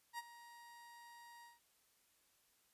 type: tone with ADSR envelope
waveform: 30% pulse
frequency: 944 Hz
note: A#5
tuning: 22 cents sharp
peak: -39 dBFS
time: 0.13-1.6 s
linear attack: 54 ms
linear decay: 30 ms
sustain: -15 dB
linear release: 160 ms
effects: white hiss -75 dBFS RMS until 2.73 s + resampled to 32000 Hz